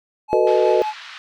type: tone with tremolo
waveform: triangle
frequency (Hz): 856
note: A5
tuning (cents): -48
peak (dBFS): -19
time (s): 0.28-0.94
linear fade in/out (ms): 50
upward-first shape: sine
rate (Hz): 5.4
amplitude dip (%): 45
type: chord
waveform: sine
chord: B dominant seventh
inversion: second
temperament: just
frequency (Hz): 370.4 / 444.5 / 493.9 / 617.4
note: F#4 / A4 / B4 / D#5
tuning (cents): +2 / +18 / 0 / -14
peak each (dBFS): -19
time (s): 0.33-0.82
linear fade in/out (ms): 0
type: band-pass noise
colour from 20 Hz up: pink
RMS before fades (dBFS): -38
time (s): 0.47-1.18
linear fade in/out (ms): 0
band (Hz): 1200 to 4500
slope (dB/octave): 24
effects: none